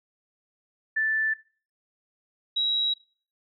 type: tone pair in turn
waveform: sine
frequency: 1760 / 3861 Hz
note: A6 / B7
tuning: 0 / -40 cents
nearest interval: octave + major second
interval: 1360 cents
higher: second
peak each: -22 dBFS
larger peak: neither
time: 0.96-1.34 / 2.56-2.94 s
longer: neither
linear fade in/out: 10 ms
effects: noise-tail reverb RT60 0.4 s tail -19 dB re dry